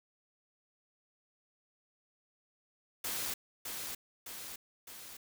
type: noise with echo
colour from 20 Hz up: white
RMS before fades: -37 dBFS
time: 3.04-3.34 s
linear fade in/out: 5 ms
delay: 610 ms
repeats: 3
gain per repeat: -4 dB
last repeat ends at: 5.17 s
effects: none